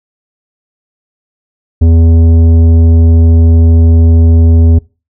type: tone with tanh clipping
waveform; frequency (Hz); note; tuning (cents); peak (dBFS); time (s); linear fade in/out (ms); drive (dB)
sine; 82.41; E2; 0; -4; 1.81-4.79; 10; 11
effects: noise-tail reverb RT60 0.3 s tail -23 dB re dry